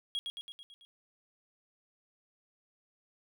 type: tone with echo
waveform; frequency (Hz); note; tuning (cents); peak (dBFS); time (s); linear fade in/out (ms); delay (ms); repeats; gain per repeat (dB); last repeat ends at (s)
triangle; 3296; G#7; -14; -30; 0.15-0.19; 0; 110; 6; -4; 0.85
effects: none